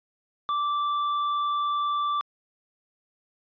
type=tone with tanh clipping; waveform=sine; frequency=1169 Hz; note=D6; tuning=8 cents flat; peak=-25 dBFS; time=0.49-2.21 s; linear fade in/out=0 ms; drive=8 dB; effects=resampled to 11025 Hz